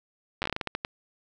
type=slowing click train; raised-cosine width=0.3 ms; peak=-13 dBFS; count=12; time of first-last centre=0.42-0.849 s; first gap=9 ms; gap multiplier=1.27; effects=none